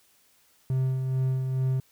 triangle tone with tremolo, 130.81 Hz, C3, in tune, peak -20 dBFS, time 0.7-1.8 s, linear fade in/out 2 ms, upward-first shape sine, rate 2.3 Hz, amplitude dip 40%, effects white hiss -63 dBFS RMS until 1.91 s

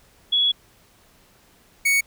sine / 45% pulse tone pair in turn, 3369 / 2227 Hz, G#7 / C#7, +24 / +7 cents, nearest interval perfect fifth, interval 717 cents, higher first, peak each -16 / -16 dBFS, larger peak neither, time 0.32-0.52 / 1.85-2.01 s, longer first, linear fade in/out 10 ms, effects pink hiss -56 dBFS RMS until 2.06 s

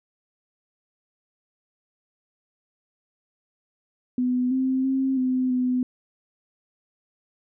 sine tone with pitch steps, 250.1 / 261.4 / 266 / 256.2 / 251.7 Hz, B3 / C4 / C4 / C4 / B3, +22 / -1 / +29 / -36 / +33 cents, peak -20 dBFS, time 4.18-5.83 s, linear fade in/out 2 ms, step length 330 ms, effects none

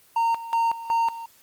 triangle tone with tremolo, 920 Hz, A#5, 23 cents flat, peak -17 dBFS, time 0.16-1.26 s, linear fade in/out 5 ms, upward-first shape square, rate 2.7 Hz, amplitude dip 80%, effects white hiss -56 dBFS RMS until 1.42 s + Opus 24 kbps

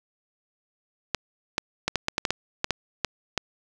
clicks, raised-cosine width 0.2 ms, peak -6 dBFS, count 12, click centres 1.147 / 1.581 / 1.88 / 1.957 / 2.084 / 2.181 / 2.252 / 2.306 / 2.644 / 2.707 / 3.047 / 3.377 s, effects none

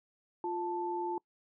sine tone pair together, 350.7 / 880 Hz, F4 / A5, +7 / 0 cents, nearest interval octave + major third, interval 1593 cents, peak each -35 / -35 dBFS, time 0.44-1.18 s, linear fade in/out 2 ms, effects noise-tail reverb RT60 0.1 s tail -25 dB re dry

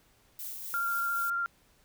violet noise with tremolo, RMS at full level -39 dBFS, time 0.39-1.3 s, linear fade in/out 2 ms, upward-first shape sine, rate 3.9 Hz, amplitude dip 30%
sine tone with vibrato, 1388 Hz, F6, 11 cents flat, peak -28 dBFS, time 0.74-1.46 s, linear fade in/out 0 ms, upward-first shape sine, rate 14 Hz, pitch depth 13 cents each way
effects pink hiss -65 dBFS RMS until 1.84 s

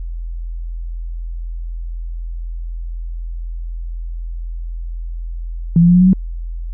sine tone with pitch steps, 168.2 / 172.03 / 175.95 / 179.96 / 184.06 / 188.25 Hz, E3 / F3 / F3 / F#3 / F#3 / F#3, +35 / -26 / +13 / -48 / -9 / +30 cents, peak -6 dBFS, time 5.76-6.132 s, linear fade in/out 2 ms, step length 62 ms, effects added 42 Hz sine -22 dBFS peak until 6.73 s

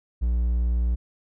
triangle tone, 59.3 Hz, A#1, 30 cents sharp, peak -18 dBFS, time 0.21-0.96 s, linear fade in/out 20 ms, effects none

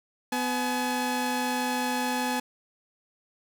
sawtooth tone pair together, 250.5 / 850 Hz, B3 / G#5, +25 / +40 cents, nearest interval octave + major sixth, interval 2115 cents, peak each -25 dBFS, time 0.32-2.4 s, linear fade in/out 5 ms, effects none

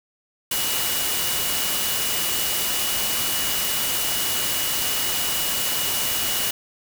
sine tone in noise, 2918 Hz, F#7, 25 cents flat, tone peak -30 dBFS, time 0.51-6.51 s, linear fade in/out 5 ms, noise white, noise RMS -24 dBFS, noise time 0.51-6.51 s, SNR -9 dB, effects none

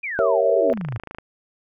sine exponential sweep, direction down, 2489 to 103.83 Hz, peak -25 dBFS, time 0.03-0.98 s, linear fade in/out 10 ms
sine chord, G diminished seventh, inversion none, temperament equal, 392 / 466.2 / 554.4 / 659.3 Hz, G4 / Bb4 / Db5 / Fb5, 0 / 0 / 0 / 0 cents, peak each -26 / -21 / -20 / -20 dBFS, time 0.19-0.73 s, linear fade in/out 0 ms
click train, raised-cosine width 0.5 ms, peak -19 dBFS, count 14, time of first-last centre 0.7-1.185 s, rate 26.8 Hz
effects none

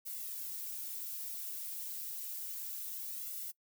violet noise with flanger, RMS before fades -42 dBFS, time 0.05-3.52 s, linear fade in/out 20 ms, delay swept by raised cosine 1.4 to 5.2 ms, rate 0.3 Hz, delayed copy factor +0.75, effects noise-tail reverb RT60 0.1 s tail -23 dB re dry

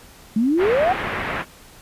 sine exponential sweep, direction up, 207.7 to 780 Hz, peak -15 dBFS, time 0.36-0.93 s, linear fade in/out 5 ms
white low-pass noise, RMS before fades -26 dBFS, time 0.57-1.45 s, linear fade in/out 50 ms, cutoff 2200 Hz, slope 24 dB/octave
effects pink hiss -46 dBFS RMS until 1.81 s + resampled to 32000 Hz

